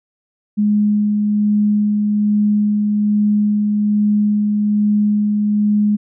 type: tone with tremolo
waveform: sine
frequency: 208.6 Hz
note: G#3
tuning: 8 cents sharp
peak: -11 dBFS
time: 0.57-5.97 s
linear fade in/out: 20 ms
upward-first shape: sine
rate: 1.2 Hz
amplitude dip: 25%
effects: none